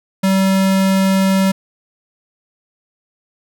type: tone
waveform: square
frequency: 192 Hz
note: G3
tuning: 36 cents flat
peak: -12 dBFS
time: 0.23-1.52 s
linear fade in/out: 10 ms
effects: none